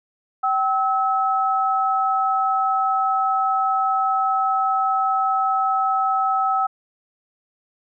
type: tone pair together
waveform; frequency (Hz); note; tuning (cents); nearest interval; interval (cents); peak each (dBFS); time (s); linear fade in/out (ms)
sine; 770 / 1295; G5 / E6; -31 / -31; major sixth; 900; -20; 0.43-6.67; 10
effects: none